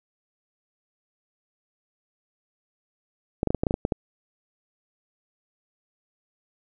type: clicks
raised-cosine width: 2 ms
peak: -9 dBFS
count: 10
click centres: 3.431 / 3.473 / 3.505 / 3.547 / 3.635 / 3.668 / 3.709 / 3.741 / 3.851 / 3.922 s
effects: none